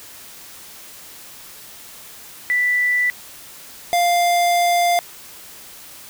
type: tone pair in turn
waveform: sine / square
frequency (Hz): 1975.5 / 698.4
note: B6 / F5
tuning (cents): 0 / 0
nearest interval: octave + tritone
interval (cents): 1800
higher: first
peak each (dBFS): -15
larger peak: neither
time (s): 2.5-3.1 / 3.93-4.99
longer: second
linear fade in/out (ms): 0
effects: white hiss -40 dBFS RMS until 6.09 s